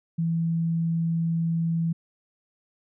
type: tone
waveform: sine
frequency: 165.6 Hz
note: E3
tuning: 8 cents sharp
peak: -22 dBFS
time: 0.18-1.93 s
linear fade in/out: 10 ms
effects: none